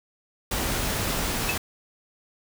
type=noise; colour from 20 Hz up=pink; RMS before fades=-27 dBFS; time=0.51-1.58 s; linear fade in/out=5 ms
type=tone with exponential decay; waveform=sine; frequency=2600 Hz; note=E7; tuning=24 cents flat; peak=-20 dBFS; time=1.49-1.58 s; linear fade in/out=2 ms; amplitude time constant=19 ms
effects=none

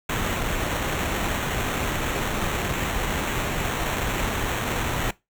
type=noise with sample-and-hold; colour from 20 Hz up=pink; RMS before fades=-26 dBFS; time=0.09-5.11 s; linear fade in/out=5 ms; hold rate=4900 Hz; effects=noise-tail reverb RT60 0.2 s tail -20 dB re dry

